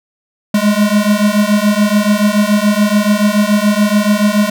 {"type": "beating tone pair", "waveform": "square", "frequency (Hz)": [204.7, 211.7], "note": ["G#3", "G#3"], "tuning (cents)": [-25, 33], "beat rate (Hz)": 7, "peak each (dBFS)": -13, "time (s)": [0.54, 4.5], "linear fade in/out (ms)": 5, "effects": []}